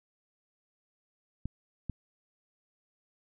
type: clicks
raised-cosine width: 5 ms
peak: -22 dBFS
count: 2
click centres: 1.456 / 1.897 s
effects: none